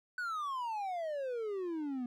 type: exponential sweep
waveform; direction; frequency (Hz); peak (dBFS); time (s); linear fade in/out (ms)
triangle; down; 1505 to 239.8; -33; 0.18-2.06; 2
effects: none